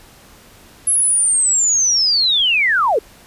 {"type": "linear sweep", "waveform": "sine", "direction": "down", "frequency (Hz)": [10990, 386], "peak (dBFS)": -12, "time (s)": [0.87, 2.99], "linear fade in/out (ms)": 5, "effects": ["pink hiss -45 dBFS RMS until 3.26 s", "resampled to 32000 Hz"]}